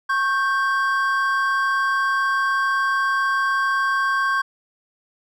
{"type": "tone pair together", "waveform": "triangle", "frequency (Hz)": [1096, 1569], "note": ["C#6", "G6"], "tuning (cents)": [-20, 1], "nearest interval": "tritone", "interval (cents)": 621, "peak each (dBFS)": -19, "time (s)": [0.09, 4.42], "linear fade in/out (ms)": 10, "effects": []}